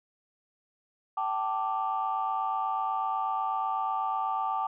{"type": "chord", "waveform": "sine", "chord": "G suspended second", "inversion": "none", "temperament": "equal with one note detuned", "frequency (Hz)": [771.9, 880, 1174.7], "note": ["G5", "A5", "D6"], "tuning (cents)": [-27, 0, 0], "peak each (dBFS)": -31, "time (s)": [1.17, 4.67], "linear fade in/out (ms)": 5, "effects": ["tanh soft clip ceiling -19 dBFS"]}